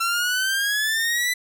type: exponential sweep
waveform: sawtooth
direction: up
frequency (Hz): 1347 to 2003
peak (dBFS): -17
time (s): 0-1.34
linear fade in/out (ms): 10
effects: none